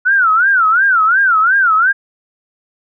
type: tone with vibrato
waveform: sine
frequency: 1433 Hz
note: F6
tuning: 44 cents sharp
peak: -8 dBFS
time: 0.05-1.93 s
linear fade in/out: 20 ms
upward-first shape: sine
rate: 2.8 Hz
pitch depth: 210 cents each way
effects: none